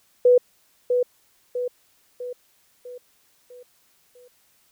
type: tone with echo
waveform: sine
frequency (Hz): 493.9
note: B4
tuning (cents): 0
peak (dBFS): -11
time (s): 0.25-0.38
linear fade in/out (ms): 5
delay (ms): 650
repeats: 6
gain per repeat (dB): -6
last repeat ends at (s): 4.28
effects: white hiss -62 dBFS RMS until 4.71 s